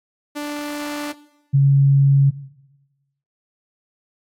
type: tone pair in turn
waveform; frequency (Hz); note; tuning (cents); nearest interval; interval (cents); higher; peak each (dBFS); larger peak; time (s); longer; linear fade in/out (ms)
sawtooth / sine; 293.7 / 138.61; D4 / C#3; 0 / 0; octave + minor second; 1300; first; -21 / -10; second; 0.35-1.13 / 1.53-2.31; neither; 20
effects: noise-tail reverb RT60 1.0 s tail -17 dB re dry + AAC 48 kbps